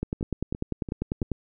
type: two click trains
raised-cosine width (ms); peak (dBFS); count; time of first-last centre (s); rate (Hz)
3; -14 / -21; 14 / 4; 0.03-1.317 / 0.21-1.227; 10.1 / 2.95
effects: none